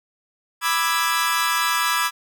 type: chord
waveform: sawtooth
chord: E dominant seventh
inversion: second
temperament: equal with one note detuned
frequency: 987.8 / 1184.2 / 1318.5 / 1661.2 Hz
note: B5 / D6 / E6 / G#6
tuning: 0 / +14 / 0 / 0 cents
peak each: -21 dBFS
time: 0.61-2.11 s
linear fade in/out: 50 ms
effects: none